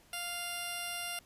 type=tone pair together; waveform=10% pulse; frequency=698.5 / 2794 Hz; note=F5 / F7; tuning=0 / 0 cents; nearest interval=2 octaves; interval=2400 cents; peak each=-31 / -32 dBFS; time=0.13-1.19 s; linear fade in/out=2 ms; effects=pink hiss -63 dBFS RMS until 1.25 s + resampled to 32000 Hz